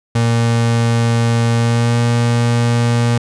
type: tone with pitch glide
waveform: 35% pulse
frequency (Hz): 116.54 to 118.51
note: A#2 to A#2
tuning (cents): 0 to +29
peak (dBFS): -10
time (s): 0.15-3.18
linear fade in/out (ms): 5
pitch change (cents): +29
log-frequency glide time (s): 1.56-1.98
effects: resampled to 22050 Hz